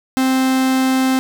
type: tone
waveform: 45% pulse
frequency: 261.6 Hz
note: C4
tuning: in tune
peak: -13 dBFS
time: 0.17-1.19 s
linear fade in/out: 0 ms
effects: 7-bit